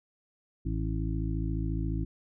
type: harmonic tone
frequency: 54.3 Hz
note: A1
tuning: 22 cents flat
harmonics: 1 / 2 / 3 / 5 / 6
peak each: -31 / -34 / -36 / -38 / -39 dBFS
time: 0.65-2.05 s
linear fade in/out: 10 ms
effects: none